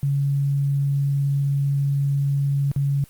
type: tone with dropouts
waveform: sine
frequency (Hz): 140.2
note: C#3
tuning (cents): +20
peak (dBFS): -18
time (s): 0.03-3.04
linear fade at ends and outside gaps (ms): 0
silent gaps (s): 2.715-2.762
effects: white hiss -52 dBFS RMS until 3.09 s + Opus 24 kbps